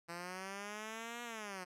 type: linear two-way sweep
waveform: 5% pulse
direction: up then down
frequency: 168.2 to 241.2 to 177.6 Hz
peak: -32 dBFS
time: 0.08-1.65 s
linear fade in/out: 20 ms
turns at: 1.23 s
effects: low-pass 11000 Hz 12 dB/octave